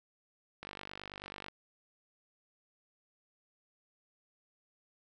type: click train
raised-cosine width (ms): 0.3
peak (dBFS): -27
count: 43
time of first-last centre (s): 0.63-1.484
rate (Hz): 49.2
effects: none